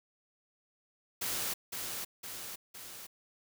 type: noise with echo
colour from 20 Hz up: white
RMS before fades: -35 dBFS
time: 1.21-1.54 s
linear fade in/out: 10 ms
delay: 510 ms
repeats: 3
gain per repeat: -4 dB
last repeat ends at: 3.07 s
effects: none